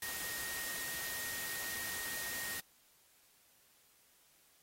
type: tone in noise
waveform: sine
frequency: 1864.7 Hz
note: A#6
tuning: in tune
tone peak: -44 dBFS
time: 0.02-2.6 s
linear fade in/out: 2 ms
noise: white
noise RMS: -42 dBFS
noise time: 0.02-2.6 s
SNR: -5 dB
effects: white hiss -68 dBFS RMS until 4.62 s + AAC 48 kbps